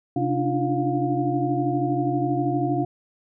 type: tone cluster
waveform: sine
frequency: 132 / 288.6 / 301.1 / 347.6 / 708 Hz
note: C3 / D4 / D4 / F4 / F5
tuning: +16 / -30 / +43 / -8 / +23 cents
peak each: -27 dBFS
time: 0.16-2.85 s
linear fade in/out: 5 ms
effects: none